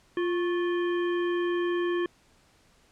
harmonic tone with a mistuned harmonic, 349.2 Hz, F4, in tune, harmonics 1 / 3 / 5 / 7 / 9, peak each -25 / -37 / -37 / -47 / -44 dBFS, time 0.17-2.06 s, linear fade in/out 2 ms, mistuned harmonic 3, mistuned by +79 cents, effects pink hiss -62 dBFS RMS until 2.91 s + low-pass 9000 Hz 12 dB/octave

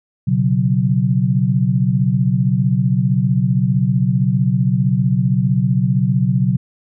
sine chord, B suspended second, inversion none, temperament just, 123.47 / 138.9 / 185.21 Hz, B2 / C#3 / F#3, 0 / +4 / +2 cents, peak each -17 dBFS, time 0.27-6.57 s, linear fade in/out 10 ms, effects none

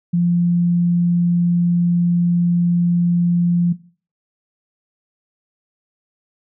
sine tone, 173.6 Hz, F3, 10 cents flat, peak -13 dBFS, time 0.13-3.73 s, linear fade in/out 10 ms, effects noise-tail reverb RT60 0.4 s tail -17 dB re dry

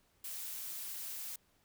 blue noise, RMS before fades -43 dBFS, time 0.24-1.36 s, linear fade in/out 5 ms, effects pink hiss -72 dBFS RMS until 1.64 s

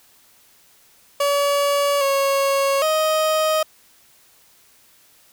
30% pulse tone with pitch steps, 569 / 551 / 626 Hz, C#5 / C#5 / D#5, +45 / -11 / +10 cents, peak -14 dBFS, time 1.2-3.63 s, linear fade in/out 5 ms, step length 810 ms, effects white hiss -54 dBFS RMS until 5.32 s

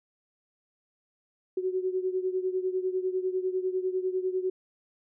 sine beating tone pair, 369.4 / 379.4 Hz, F#4 / F#4, -3 / +43 cents, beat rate 10 Hz, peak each -28 / -32 dBFS, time 1.57-4.5 s, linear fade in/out 5 ms, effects none

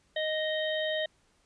harmonic tone, 622.3 Hz, D#5, in tune, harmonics 1 / 3 / 5 / 6, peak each -30 / -35 / -37 / -38 dBFS, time 0.16-1.06 s, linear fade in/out 5 ms, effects pink hiss -68 dBFS RMS until 1.45 s + resampled to 22050 Hz

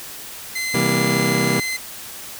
sawtooth tone, 2060 Hz, C7, 28 cents flat, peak -19 dBFS, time 0.55-1.77 s, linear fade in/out 10 ms
25% pulse chord, C dominant seventh, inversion none, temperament just, 130.81 / 163.52 / 196.22 / 235.5 Hz, C3 / E3 / G3 / Bb3, 0 / -14 / +2 / +18 cents, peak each -20 dBFS, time 0.74-1.6 s, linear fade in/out 5 ms
effects white hiss -35 dBFS RMS until 2.39 s

